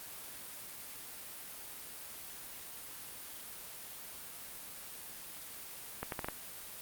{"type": "accelerating click train", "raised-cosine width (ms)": 0.5, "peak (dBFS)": -21, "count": 5, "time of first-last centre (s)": [6.03, 6.285], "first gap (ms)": 92, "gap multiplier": 0.76, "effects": ["white hiss -47 dBFS RMS until 6.81 s", "Opus 32 kbps"]}